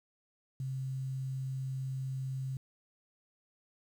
sine tone with quantisation, 132.3 Hz, C3, 20 cents sharp, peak -34 dBFS, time 0.6-2.57 s, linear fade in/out 2 ms, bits 10, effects none

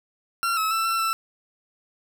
40% pulse tone with pitch steps, 1367 / 1293 / 1331 / 1345 / 1332 Hz, F6 / E6 / E6 / E6 / E6, -37 / -34 / +16 / +34 / +18 cents, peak -21 dBFS, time 0.43-1.13 s, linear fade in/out 0 ms, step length 140 ms, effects none

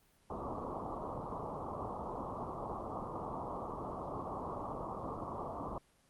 white low-pass noise, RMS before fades -41 dBFS, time 0.3-5.78 s, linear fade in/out 2 ms, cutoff 1200 Hz, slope 96 dB/octave, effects pink hiss -69 dBFS RMS until 6.09 s + Opus 24 kbps

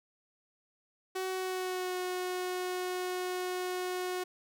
sawtooth tone with pitch glide, 374.9 to 364.6 Hz, F#4 to F#4, +23 to -25 cents, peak -29 dBFS, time 1.15-4.24 s, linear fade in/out 10 ms, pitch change -48 cents, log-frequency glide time 1.29-1.97 s, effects none

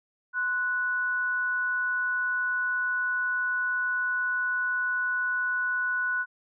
sine tone pair together, 1045.3 / 1477 Hz, C6 / F#6, -2 / -3 cents, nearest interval tritone, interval 599 cents, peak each -36 / -25 dBFS, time 0.33-6.26 s, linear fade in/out 50 ms, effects none

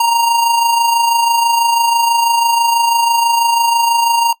square tone with amplitude modulation, 932.3 Hz, A#5, in tune, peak -9 dBFS, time 0-4.33 s, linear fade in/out 5 ms, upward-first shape sine, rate 26.1 Hz, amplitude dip 45%, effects noise-tail reverb RT60 0.1 s tail -19 dB re dry

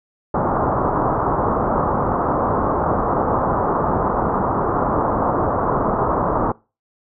white low-pass noise, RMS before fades -19 dBFS, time 0.34-6.52 s, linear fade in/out 5 ms, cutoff 1200 Hz, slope 48 dB/octave, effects noise-tail reverb RT60 0.3 s tail -23 dB re dry

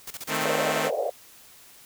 white noise bursts, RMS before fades -36 dBFS, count 6, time 0.07-0.441 s, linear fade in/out 5 ms, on 36 ms, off 31 ms
5% pulse chord, A diminished, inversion second, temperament equal, 155.56 / 220 / 261.6 Hz, Eb3 / A3 / C4, 0 / 0 / 0 cents, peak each -18 dBFS, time 0.27-0.91 s, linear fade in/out 50 ms
white band-pass noise, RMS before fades -28 dBFS, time 0.44-1.11 s, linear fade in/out 20 ms, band 460 to 660 Hz, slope 48 dB/octave
effects white hiss -51 dBFS RMS until 1.85 s

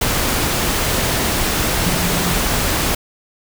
sine tone in noise, 177.6 Hz, F3, 29 cents sharp, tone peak -22 dBFS, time 1.85-2.33 s, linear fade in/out 5 ms, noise pink, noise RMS -18 dBFS, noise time 0.01-2.95 s, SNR -7 dB, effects none

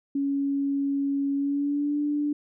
sine tone with pitch glide, 278.9 to 293.4 Hz, C#4 to D4, +11 to -2 cents, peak -23 dBFS, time 0.15-2.33 s, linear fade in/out 5 ms, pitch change +87 cents, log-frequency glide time 1.35-1.99 s, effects none

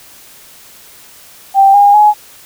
sine tone with pitch steps, 784 / 811.6 / 840.3 Hz, G5 / G#5 / G#5, 0 / -40 / +20 cents, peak -3 dBFS, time 1.54-2.14 s, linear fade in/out 50 ms, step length 200 ms, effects white hiss -39 dBFS RMS until 2.45 s

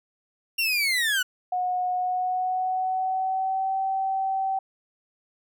30% pulse linear sweep, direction down, 2790 to 1445 Hz, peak -19 dBFS, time 0.58-1.23 s, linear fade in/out 10 ms
sine tone with pitch glide, 728 to 770 Hz, F#5 to G5, -28 to -31 cents, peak -23 dBFS, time 1.52-4.59 s, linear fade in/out 5 ms, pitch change +97 cents, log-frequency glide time 1.94-3.77 s
effects none

